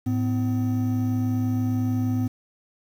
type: tone pair together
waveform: triangle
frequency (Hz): 107.4 / 253.7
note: A2 / B3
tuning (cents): -41 / +47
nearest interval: octave + minor third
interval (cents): 1488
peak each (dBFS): -22 / -22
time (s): 0.06-2.28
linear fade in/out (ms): 10
effects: 8-bit